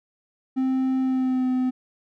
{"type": "tone with pitch glide", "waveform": "triangle", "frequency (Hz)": [261.6, 255.3], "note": ["C4", "C4"], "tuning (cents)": [0, -42], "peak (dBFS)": -18, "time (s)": [0.56, 1.71], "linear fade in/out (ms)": 20, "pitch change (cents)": -42, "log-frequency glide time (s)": [1.01, 1.48], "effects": []}